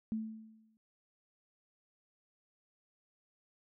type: tone with exponential decay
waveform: sine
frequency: 220 Hz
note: A3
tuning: in tune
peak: -31 dBFS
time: 0.12-0.77 s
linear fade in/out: 0 ms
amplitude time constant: 140 ms
effects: none